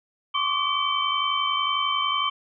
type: tone cluster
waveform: sine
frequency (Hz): 1054 / 1136 / 1187 / 2290 / 3096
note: C6 / C#6 / D6 / D7 / G7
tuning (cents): +12 / +42 / +18 / -44 / -22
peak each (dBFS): -31 / -26 / -30 / -32 / -26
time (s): 0.34-2.3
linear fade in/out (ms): 10
effects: none